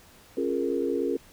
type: chord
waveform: sine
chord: Bb minor seventh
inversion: first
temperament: equal with one note detuned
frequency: 273.8 / 349.2 / 415.3 / 466.2 Hz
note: Db4 / F4 / Ab4 / Bb4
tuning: -21 / 0 / 0 / 0 cents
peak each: -30 dBFS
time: 0.37-1.17 s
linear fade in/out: 5 ms
effects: pink hiss -54 dBFS RMS until 1.32 s